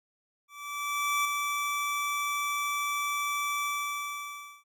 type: tone with ADSR envelope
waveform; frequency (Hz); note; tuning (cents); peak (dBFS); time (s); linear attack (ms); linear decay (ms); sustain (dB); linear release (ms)
25% pulse; 1159; D6; -23; -21; 0.48-4.64; 770; 5; -4; 1000
effects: none